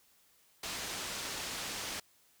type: low-pass noise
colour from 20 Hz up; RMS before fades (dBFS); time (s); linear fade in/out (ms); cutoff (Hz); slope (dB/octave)
white; -40; 0.63-2; 5; 6500; 12
effects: white hiss -67 dBFS RMS until 2.4 s